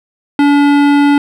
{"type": "tone with hard clipping", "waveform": "sine", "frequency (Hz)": 286.6, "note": "D4", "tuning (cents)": -42, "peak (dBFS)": -8, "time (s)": [0.39, 1.18], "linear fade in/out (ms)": 2, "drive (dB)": 17, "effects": []}